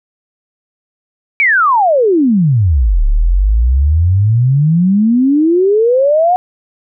sine exponential two-way sweep, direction down then up, 2349 to 34.38 to 742 Hz, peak -7 dBFS, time 1.4-6.36 s, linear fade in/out 0 ms, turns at 3.05 s, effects none

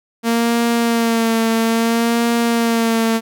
sawtooth tone with vibrato, 230.1 Hz, A#3, 22 cents flat, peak -10 dBFS, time 0.23-3.21 s, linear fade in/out 50 ms, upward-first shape sine, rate 0.6 Hz, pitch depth 32 cents each way, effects none

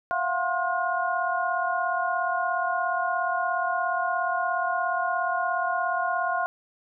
sine tone cluster, 685 / 722 / 1061 / 1434 Hz, F5 / F#5 / C6 / F6, -34 / -43 / +24 / +45 cents, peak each -29 dBFS, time 0.11-6.46 s, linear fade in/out 0 ms, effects none

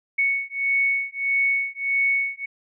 sine beating tone pair, 2217 / 2218.6 Hz, C#7 / C#7, 0 / +1 cents, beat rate 1.6 Hz, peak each -23 dBFS, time 0.18-2.46 s, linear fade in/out 10 ms, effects none

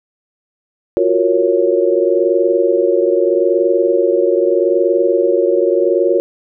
sine chord, Gb major seventh, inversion third, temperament equal, 349.2 / 370 / 466.2 / 554.4 Hz, F4 / Gb4 / Bb4 / Db5, 0 / 0 / 0 / 0 cents, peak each -16 dBFS, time 0.97-6.2 s, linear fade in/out 0 ms, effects none

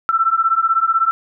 sine beating tone pair, 1328 / 1344 Hz, E6 / E6, +12 / +33 cents, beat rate 16 Hz, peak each -16 dBFS, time 0.09-1.11 s, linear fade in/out 0 ms, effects none

